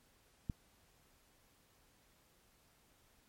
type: click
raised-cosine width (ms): 5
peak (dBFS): -25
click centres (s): 0.498
effects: pink hiss -70 dBFS RMS until 3.28 s + MP3 64 kbps